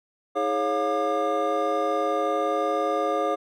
triangle tone cluster, 318.7 / 418.3 / 550 / 707 / 1201 Hz, D#4 / G#4 / C#5 / F5 / D6, +42 / +12 / -14 / +21 / +38 cents, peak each -30 / -27 / -25 / -26 / -27 dBFS, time 0.35-3.36 s, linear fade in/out 20 ms, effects none

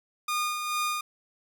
sawtooth tone with tremolo, 1220 Hz, D#6, 34 cents flat, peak -22 dBFS, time 0.28-1.01 s, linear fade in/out 5 ms, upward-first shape sine, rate 2.3 Hz, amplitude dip 45%, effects none

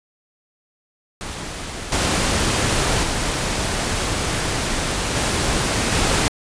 pink noise with level steps, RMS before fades -30 / -19 / -22 / -20 / -18 dBFS, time 1.21-6.28 s, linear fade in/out 0 ms, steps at 1.92 / 3.03 / 5.15 / 5.92 s, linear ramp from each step 2 ms, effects resampled to 22050 Hz

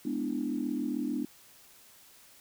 sine chord, E dominant seventh, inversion first, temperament equal, 207.7 / 246.9 / 293.7 / 329.6 Hz, G#3 / B3 / D4 / E4, 0 / 0 / 0 / 0 cents, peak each -38 / -33 / -33 / -39 dBFS, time 0.05-1.25 s, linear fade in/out 5 ms, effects tanh soft clip ceiling -19 dBFS + white hiss -57 dBFS RMS until 2.4 s

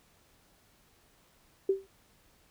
sine tone with exponential decay, 387.9 Hz, G4, 18 cents flat, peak -20 dBFS, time 1.69-1.87 s, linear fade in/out 5 ms, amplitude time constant 37 ms, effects pink hiss -65 dBFS RMS until 2.5 s

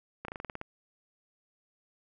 slowing click train, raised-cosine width 0.5 ms, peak -23 dBFS, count 9, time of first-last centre 0.25-0.614 s, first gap 33 ms, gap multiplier 1.09, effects none

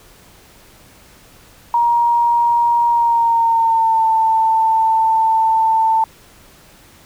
sine tone with pitch glide, 944 to 891 Hz, A#5 to A5, +22 to +22 cents, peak -11 dBFS, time 1.74-6.04 s, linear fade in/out 2 ms, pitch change -100 cents, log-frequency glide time 2.89-4.08 s, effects pink hiss -46 dBFS RMS until 7.05 s

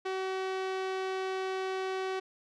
sawtooth tone with low-pass filter, 378.7 Hz, F#4, 40 cents sharp, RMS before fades -34 dBFS, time 0.05-2.2 s, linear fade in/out 10 ms, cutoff 4100 Hz, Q 0.7, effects none

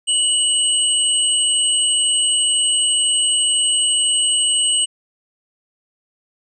sine tone pair together, 2944 / 8322 Hz, F#7 / C9, -9 / -10 cents, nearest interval octave + tritone, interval 1799 cents, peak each -17 dBFS, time 0.07-4.86 s, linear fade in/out 20 ms, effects none

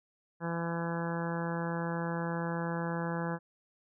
harmonic tone, 168.3 Hz, E3, 36 cents sharp, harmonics 1 / 2 / 3 / 4 / 5 / 6 / 7 / 8 / 9 / 10, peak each -34 / -41 / -39 / -46 / -42 / -43 / -48 / -47 / -45 / -45 dBFS, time 0.4-3.39 s, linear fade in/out 50 ms, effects none

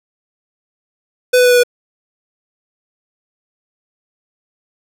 square tone with pitch steps, 500 / 496.8 / 493.7 / 490.6 / 487.5 Hz, B4 / B4 / B4 / B4 / B4, +21 / +10 / -1 / -12 / -23 cents, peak -8 dBFS, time 1.33-1.635 s, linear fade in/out 10 ms, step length 61 ms, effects none

